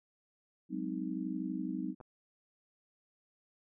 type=chord; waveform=sine; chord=Ab dominant seventh; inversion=third; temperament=just; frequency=186.89 / 207.7 / 259.6 / 311.5 Hz; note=Gb3 / Ab3 / C4 / Eb4; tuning=+18 / 0 / -13 / +2 cents; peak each=-40 / -43 / -39 / -39 dBFS; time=0.69-1.95 s; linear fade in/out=50 ms
type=clicks; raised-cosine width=1 ms; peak=-38 dBFS; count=2; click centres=2.003 / 2.011 s
effects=none